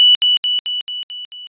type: tone with echo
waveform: sine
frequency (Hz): 2960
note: F#7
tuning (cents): 0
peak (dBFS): -6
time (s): 0-0.15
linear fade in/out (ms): 0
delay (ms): 220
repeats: 6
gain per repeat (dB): -4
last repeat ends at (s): 1.47
effects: resampled to 8000 Hz